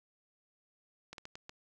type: slowing click train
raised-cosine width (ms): 0.2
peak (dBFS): -28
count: 5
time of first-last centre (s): 1.13-1.494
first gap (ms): 52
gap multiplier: 1.39
effects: none